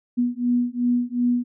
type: beating tone pair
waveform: sine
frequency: 242.3 / 245 Hz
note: B3 / B3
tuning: -33 / -14 cents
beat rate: 2.7 Hz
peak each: -22 dBFS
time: 0.17-1.44 s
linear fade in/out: 20 ms
effects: none